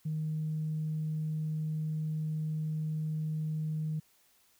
sine tone, 155.56 Hz, D#3, in tune, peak -30 dBFS, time 0.05-4 s, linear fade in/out 10 ms, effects tanh soft clip ceiling -26 dBFS + white hiss -67 dBFS RMS until 4.59 s

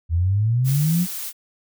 sine exponential sweep, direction up, 80 to 186.1 Hz, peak -16 dBFS, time 0.09-1.07 s, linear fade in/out 50 ms
blue noise, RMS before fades -30 dBFS, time 0.64-1.33 s, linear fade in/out 50 ms
effects none

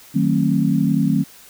sine chord, D# diminished seventh, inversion none, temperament just, 155.56 / 186.68 / 224 / 268.8 Hz, D#3 / F#3 / A3 / C4, 0 / +16 / +31 / +47 cents, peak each -20 dBFS, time 0.14-1.24 s, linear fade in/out 20 ms, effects white hiss -45 dBFS RMS until 1.49 s

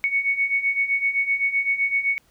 sine beating tone pair, 2217 / 2224.8 Hz, C#7 / C#7, 0 / +6 cents, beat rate 7.8 Hz, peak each -25 / -21 dBFS, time 0.04-2.18 s, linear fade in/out 0 ms, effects pink hiss -61 dBFS RMS until 2.3 s

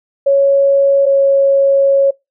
sine tone pair in turn, 554.4 / 550.9 Hz, C#5 / C#5, 0 / -11 cents, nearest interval unison, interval 11 cents, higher first, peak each -7 dBFS, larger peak neither, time 0.26-1.06 / 1.06-2.11 s, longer second, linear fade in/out 10 ms, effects noise-tail reverb RT60 0.2 s tail -24 dB re dry

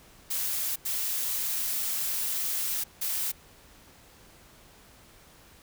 blue noise bursts at uneven times, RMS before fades -30 dBFS, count 3, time 0.3-0.76 / 0.85-2.84 / 3.01-3.32 s, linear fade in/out 10 ms, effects pink hiss -55 dBFS RMS until 5.62 s

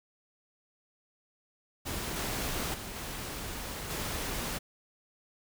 pink noise with level steps, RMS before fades -36 / -34 / -41 / -39 / -35 dBFS, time 1.85-4.59 s, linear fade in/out 20 ms, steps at 2.16 / 2.74 / 2.96 / 3.9 s, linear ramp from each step 2 ms, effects none

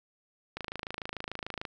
click train, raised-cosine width 0.3 ms, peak -20 dBFS, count 30, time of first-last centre 0.57-1.652 s, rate 26.8 Hz, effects none

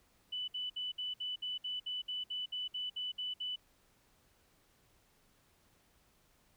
sine tone bursts, 2986 Hz, F#7, 15 cents sharp, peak -36 dBFS, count 15, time 0.32-3.56 s, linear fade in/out 10 ms, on 160 ms, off 60 ms, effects pink hiss -70 dBFS RMS until 6.56 s

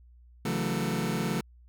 sawtooth chord, F# minor seventh, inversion second, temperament just, 138.75 / 166.5 / 185 / 222 Hz, C#3 / E3 / F#3 / A3, +2 / +18 / 0 / +16 cents, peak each -30 / -29 / -29 / -28 dBFS, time 0.45-1.41 s, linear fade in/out 5 ms, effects added 60 Hz sine -52 dBFS peak until 1.68 s

